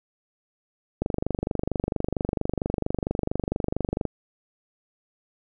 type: click train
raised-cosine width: 2 ms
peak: -11 dBFS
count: 75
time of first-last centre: 1.02-4.053 s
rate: 24.4 Hz
effects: none